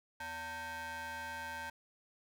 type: ring-modulated tone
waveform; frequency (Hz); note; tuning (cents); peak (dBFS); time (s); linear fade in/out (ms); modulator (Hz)
40% pulse; 327.9; E4; -9; -37; 0.2-1.7; 5; 1230
effects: none